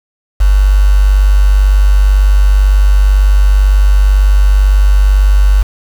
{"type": "tone with quantisation", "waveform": "sine", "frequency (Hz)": 49, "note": "G1", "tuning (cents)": 0, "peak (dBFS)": -4, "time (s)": [0.4, 5.63], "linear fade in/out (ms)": 10, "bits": 4, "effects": []}